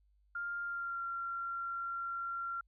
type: tone with pitch glide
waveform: sine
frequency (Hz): 1400 to 1374.4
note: F6 to F6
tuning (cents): +4 to -28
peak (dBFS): -36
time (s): 0.35-2.61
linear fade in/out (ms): 5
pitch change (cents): -32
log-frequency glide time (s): 0.64-1.03
effects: added 50 Hz sine -67 dBFS peak until 2.67 s